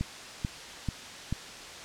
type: click train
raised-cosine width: 5 ms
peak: -17 dBFS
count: 4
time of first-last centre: 0.01-1.326 s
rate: 2.28 Hz
effects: white hiss -43 dBFS RMS until 1.84 s + low-pass 6000 Hz 12 dB/octave